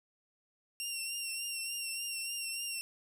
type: tone with vibrato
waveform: 15% pulse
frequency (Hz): 2752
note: F7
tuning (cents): -26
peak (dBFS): -29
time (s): 0.8-2.81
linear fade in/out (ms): 0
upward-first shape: triangle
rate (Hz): 3.4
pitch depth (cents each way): 40
effects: none